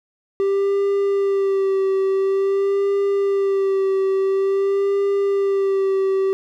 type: tone with vibrato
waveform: triangle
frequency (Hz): 392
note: G4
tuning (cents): 0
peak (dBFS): -14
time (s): 0.4-6.33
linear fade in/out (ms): 0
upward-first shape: sine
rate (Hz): 0.48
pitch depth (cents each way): 29
effects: none